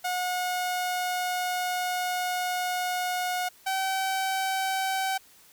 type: tone pair in turn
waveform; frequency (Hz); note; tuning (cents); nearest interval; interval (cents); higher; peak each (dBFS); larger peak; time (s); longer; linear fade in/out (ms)
sawtooth; 725 / 766.8; F#5 / G5; -35 / -38; minor second; 97; second; -23 / -22; second; 0.04-3.49 / 3.66-5.18; first; 10
effects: white hiss -56 dBFS RMS until 5.52 s